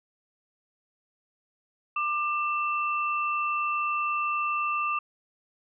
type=tone pair together; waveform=sine; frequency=1191 / 2674 Hz; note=D6 / E7; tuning=+24 / +24 cents; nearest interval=octave + major second; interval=1400 cents; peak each=-26 / -31 dBFS; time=1.96-4.99 s; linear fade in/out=5 ms; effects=none